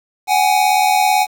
square tone pair together, 752.6 / 830.6 Hz, F#5 / G#5, +29 / 0 cents, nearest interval major second, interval 171 cents, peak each -15 dBFS, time 0.27-1.27 s, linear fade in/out 50 ms, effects 7-bit

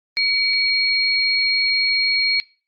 sine tone pair together, 2263 / 4274 Hz, C#7 / C8, +35 / +36 cents, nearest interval major seventh, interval 1101 cents, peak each -19 dBFS, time 0.17-2.4 s, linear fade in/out 0 ms, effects noise-tail reverb RT60 0.4 s tail -24 dB re dry + Opus 32 kbps

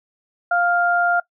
sine tone pair together, 700.5 / 1401 Hz, F5 / F6, +5 / +5 cents, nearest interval octave, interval 1200 cents, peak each -18 dBFS, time 0.51-1.2 s, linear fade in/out 5 ms, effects noise-tail reverb RT60 0.1 s tail -21 dB re dry

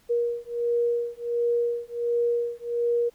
sine beating tone pair, 473.6 / 475 Hz, A#4 / A#4, +27 / +33 cents, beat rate 1.4 Hz, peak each -26 dBFS, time 0.09-3.1 s, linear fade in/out 20 ms, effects pink hiss -61 dBFS RMS until 3.14 s

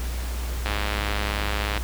click train, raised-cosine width 0.3 ms, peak -10 dBFS, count 116, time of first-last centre 0.66-1.777 s, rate 103 Hz, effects added 60 Hz sine -26 dBFS peak until 1.83 s + pink hiss -37 dBFS RMS until 1.83 s

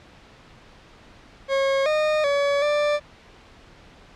40% pulse tone with pitch steps, 544 / 613 / 567 / 590 Hz, C#5 / D#5 / C#5 / D5, -33 / -26 / +39 / +8 cents, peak -18 dBFS, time 1.48-3 s, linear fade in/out 50 ms, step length 380 ms, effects pink hiss -49 dBFS RMS until 4.15 s + low-pass 4000 Hz 12 dB/octave

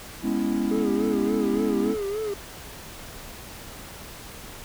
triangle chord, C# minor seventh, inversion second, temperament equal, 207.7 / 246.9 / 277.2 / 329.6 Hz, G#3 / B3 / C#4 / E4, 0 / 0 / 0 / 0 cents, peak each -26 dBFS, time 0.22-1.96 s, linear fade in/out 50 ms
triangle tone with vibrato, 415.9 Hz, G#4, 2 cents sharp, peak -24 dBFS, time 0.71-2.34 s, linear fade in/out 5 ms, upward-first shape sine, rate 3.5 Hz, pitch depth 96 cents each way
effects pink hiss -41 dBFS RMS until 4.64 s

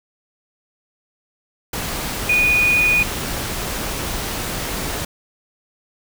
sine tone in noise, 2464 Hz, D#7, 17 cents flat, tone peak -13 dBFS, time 2.29-3.03 s, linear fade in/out 5 ms, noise pink, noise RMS -25 dBFS, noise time 1.73-5.05 s, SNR +9 dB, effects none

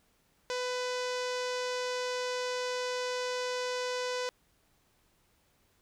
sawtooth tone with low-pass filter, 499.4 Hz, B4, 19 cents sharp, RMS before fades -34 dBFS, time 0.5-4.29 s, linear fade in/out 0 ms, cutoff 5700 Hz, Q 1.8, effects pink hiss -70 dBFS RMS until 5.81 s

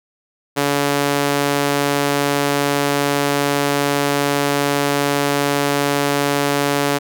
sawtooth tone with high-pass filter, 142.5 Hz, C#3, 48 cents sharp, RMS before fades -18 dBFS, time 0.56-6.99 s, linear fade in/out 20 ms, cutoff 330 Hz, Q 0.78, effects none

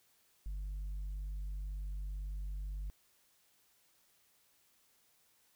sine tone, 49 Hz, G1, in tune, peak -35 dBFS, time 0.46-2.9 s, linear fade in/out 0 ms, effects tanh soft clip ceiling -37 dBFS + white hiss -71 dBFS RMS until 5.55 s

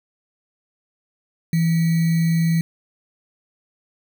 sine tone with sample-and-hold, 165.2 Hz, E3, 4 cents sharp, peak -15 dBFS, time 1.53-2.61 s, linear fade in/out 2 ms, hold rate 2100 Hz, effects none

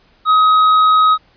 sine tone with tanh clipping, 1265 Hz, D#6, 28 cents sharp, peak -9 dBFS, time 0.25-1.18 s, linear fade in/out 50 ms, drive 7 dB, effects pink hiss -53 dBFS RMS until 1.36 s + resampled to 11025 Hz

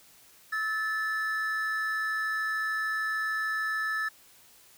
triangle tone pair together, 1300 / 1746.6 Hz, E6 / A6, -24 / -13 cents, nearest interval perfect fourth, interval 511 cents, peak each -32 / -27 dBFS, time 0.52-4.09 s, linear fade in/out 10 ms, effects white hiss -57 dBFS RMS until 4.77 s

